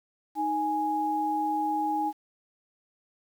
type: tone pair together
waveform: sine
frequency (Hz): 311.1 / 830.6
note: D#4 / G#5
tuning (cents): 0 / 0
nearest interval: octave + perfect fourth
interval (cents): 1700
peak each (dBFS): -31 / -26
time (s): 0.35-2.13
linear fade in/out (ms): 50
effects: 9-bit